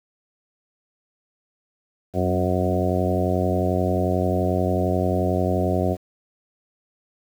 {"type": "harmonic tone with a mistuned harmonic", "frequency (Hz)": 91.3, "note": "F#2", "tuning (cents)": -23, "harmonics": [1, 2, 3, 4, 5, 6, 7, 8], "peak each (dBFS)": [-24, -26, -28, -27, -30, -29, -27, -30], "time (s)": [2.13, 5.97], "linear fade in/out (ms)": 50, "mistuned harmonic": 2, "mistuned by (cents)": 23, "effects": ["8-bit"]}